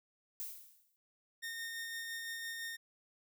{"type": "noise with exponential decay", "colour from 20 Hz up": "violet", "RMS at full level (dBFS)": -40, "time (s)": [0.4, 0.96], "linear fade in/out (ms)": 0, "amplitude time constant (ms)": 120}
{"type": "tone with tremolo", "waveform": "sawtooth", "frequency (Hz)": 1835, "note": "A#6", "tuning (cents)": -28, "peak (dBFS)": -36, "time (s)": [1.42, 2.77], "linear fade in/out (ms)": 20, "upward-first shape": "sine", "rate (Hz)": 5.9, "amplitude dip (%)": 25}
{"effects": []}